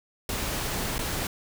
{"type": "noise with dropouts", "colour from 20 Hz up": "pink", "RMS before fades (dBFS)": -30, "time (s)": [0.29, 1.27], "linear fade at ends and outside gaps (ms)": 2, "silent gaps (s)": [0.982, 0.99], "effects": []}